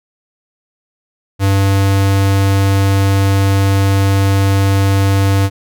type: tone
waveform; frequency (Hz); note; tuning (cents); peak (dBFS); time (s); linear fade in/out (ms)
square; 98; G2; 0; -10; 1.39-5.5; 50
effects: none